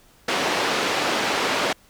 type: band-pass noise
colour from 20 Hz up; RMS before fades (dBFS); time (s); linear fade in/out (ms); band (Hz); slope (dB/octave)
pink; -23; 0.28-1.73; 5; 360 to 4400; 12
effects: pink hiss -55 dBFS RMS until 1.89 s